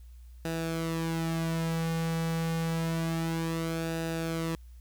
sawtooth tone with flanger, 164.1 Hz, E3, 8 cents flat, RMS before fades -31 dBFS, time 0.45-4.55 s, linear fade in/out 0 ms, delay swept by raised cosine 0.92 to 3.22 ms, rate 0.28 Hz, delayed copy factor -0.6, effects added 60 Hz sine -46 dBFS peak until 4.8 s + white hiss -68 dBFS RMS until 4.8 s

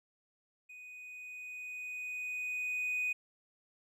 triangle tone with level ramp, 2489 Hz, D#7, in tune, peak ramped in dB -47 to -28 dBFS, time 0.69-3.13 s, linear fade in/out 10 ms, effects tanh soft clip ceiling -26 dBFS

